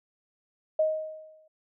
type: tone with exponential decay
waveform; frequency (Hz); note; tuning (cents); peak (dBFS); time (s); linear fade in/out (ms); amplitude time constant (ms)
sine; 626; D#5; +10; -19; 0.79-1.48; 5; 150
effects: none